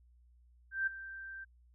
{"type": "tone with ADSR envelope", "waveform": "sine", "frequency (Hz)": 1568, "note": "G6", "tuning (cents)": 0, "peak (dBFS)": -28, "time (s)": [0.71, 1.45], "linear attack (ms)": 160, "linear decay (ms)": 9, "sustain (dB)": -15, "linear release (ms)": 18, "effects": ["added 60 Hz sine -61 dBFS peak until 1.74 s"]}